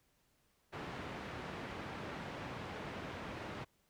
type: band-pass noise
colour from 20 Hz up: pink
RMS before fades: -45 dBFS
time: 0.72-3.65 s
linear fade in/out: 20 ms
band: 100 to 2400 Hz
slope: 12 dB/octave
effects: pink hiss -75 dBFS RMS until 3.89 s